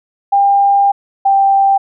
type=tone pair in turn; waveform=sine; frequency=799 / 786.2 Hz; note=G5 / G5; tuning=+33 / +5 cents; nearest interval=unison; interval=28 cents; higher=first; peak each=-7 dBFS; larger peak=neither; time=0.32-0.92 / 1.25-1.78 s; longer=first; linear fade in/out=10 ms; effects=none